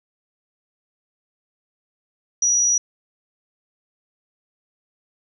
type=tone; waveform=sine; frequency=5820 Hz; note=F#8; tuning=29 cents flat; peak=-15 dBFS; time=2.42-2.78 s; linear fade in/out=5 ms; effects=none